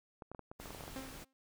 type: clicks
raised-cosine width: 1 ms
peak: -33 dBFS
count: 12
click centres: 0.222 / 0.316 / 0.348 / 0.393 / 0.515 / 0.6 / 0.658 / 0.706 / 0.748 / 0.808 / 0.838 / 0.879 s
type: noise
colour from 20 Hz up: pink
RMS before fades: -50 dBFS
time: 0.59-1.25 s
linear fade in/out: 20 ms
type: tone with exponential decay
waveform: sawtooth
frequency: 265.7 Hz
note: C4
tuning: 27 cents sharp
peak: -36 dBFS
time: 0.96-1.33 s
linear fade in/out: 0 ms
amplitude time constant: 79 ms
effects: none